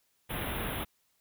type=band-stop noise; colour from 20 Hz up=pink; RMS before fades=-35 dBFS; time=0.29-0.85 s; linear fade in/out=20 ms; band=3700 to 10000 Hz; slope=96 dB/octave; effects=white hiss -73 dBFS RMS until 1.2 s